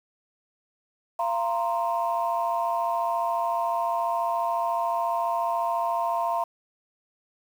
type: chord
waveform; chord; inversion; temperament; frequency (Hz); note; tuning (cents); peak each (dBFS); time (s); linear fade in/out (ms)
sine; F suspended fourth; none; equal with one note detuned; 685.7 / 932.3 / 1046.5; F5 / Bb5 / C6; -32 / 0 / 0; -26 / -27 / -29; 1.19-6.44; 5
effects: tanh soft clip ceiling -15 dBFS + 8-bit